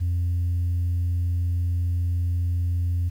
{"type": "tone", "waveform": "sine", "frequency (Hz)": 87.31, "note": "F2", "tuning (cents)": 0, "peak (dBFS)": -19, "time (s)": [0, 3.1], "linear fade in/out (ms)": 20, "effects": ["tanh soft clip ceiling -19 dBFS", "9-bit"]}